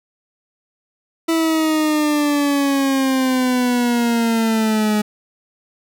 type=exponential sweep; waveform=40% pulse; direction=down; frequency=329.6 to 210 Hz; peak=-14 dBFS; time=1.28-5.02 s; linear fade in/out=10 ms; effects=none